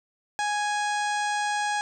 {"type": "harmonic tone", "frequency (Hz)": 830.6, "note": "G#5", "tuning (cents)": 0, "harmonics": [1, 2, 3, 4, 5, 6, 7, 8, 9, 10], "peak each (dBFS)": [-26, -30, -38, -39, -42, -43, -44, -42, -45, -43], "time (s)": [0.39, 1.81], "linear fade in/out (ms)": 0, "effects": []}